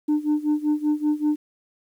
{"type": "tone with tremolo", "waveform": "sine", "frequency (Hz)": 300, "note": "D4", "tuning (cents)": 37, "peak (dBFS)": -14, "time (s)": [0.08, 1.36], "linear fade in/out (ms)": 10, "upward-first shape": "sine", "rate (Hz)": 5.2, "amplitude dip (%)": 90, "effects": ["tanh soft clip ceiling -16 dBFS", "9-bit"]}